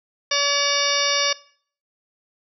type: harmonic tone with a mistuned harmonic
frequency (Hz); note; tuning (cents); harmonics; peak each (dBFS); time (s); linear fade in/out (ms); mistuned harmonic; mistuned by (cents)
570; C#5; +48; 1 / 2 / 3 / 4 / 5 / 6 / 8 / 9 / 10; -27 / -27 / -27 / -27 / -27 / -27 / -27 / -27 / -27; 0.31-1.33; 5; 6; +91
effects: noise-tail reverb RT60 0.5 s tail -19 dB re dry